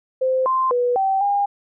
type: tone with pitch steps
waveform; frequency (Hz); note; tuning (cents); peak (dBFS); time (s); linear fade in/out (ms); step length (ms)
sine; 519 / 1044 / 489.3 / 773 / 808; C5 / C6 / B4 / G5 / G#5; -14 / -4 / -16 / -24 / -48; -16; 0.21-1.46; 10; 250
effects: none